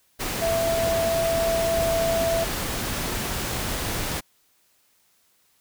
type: tone in noise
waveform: sine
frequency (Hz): 665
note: E5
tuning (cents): +15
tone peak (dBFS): -21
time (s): 0.41-2.45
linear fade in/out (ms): 20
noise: pink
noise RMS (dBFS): -28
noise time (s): 0.19-4.21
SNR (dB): +4
effects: white hiss -64 dBFS RMS until 5.6 s